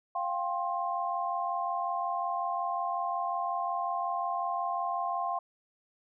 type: chord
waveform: sine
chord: F suspended second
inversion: none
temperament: equal with one note detuned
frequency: 698.5 / 784 / 1058.7 Hz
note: F5 / G5 / C6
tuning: 0 / 0 / +20 cents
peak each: -33 / -35 / -33 dBFS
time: 0.15-5.39 s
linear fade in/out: 5 ms
effects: none